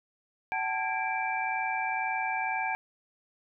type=tone cluster; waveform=sine; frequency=757 / 879 / 1630 / 2341 Hz; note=F#5 / A5 / G#6 / D7; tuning=+39 / -2 / -33 / -6 cents; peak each=-33 / -33 / -36 / -33 dBFS; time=0.52-2.75 s; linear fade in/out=0 ms; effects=none